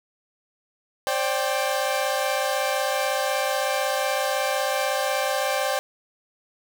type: chord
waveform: sawtooth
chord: C suspended second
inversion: none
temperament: equal with one note detuned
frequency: 531.2 / 587.3 / 784 Hz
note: C5 / D5 / G5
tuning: +26 / 0 / 0 cents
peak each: -23 dBFS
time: 1.07-5.79 s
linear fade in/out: 0 ms
effects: none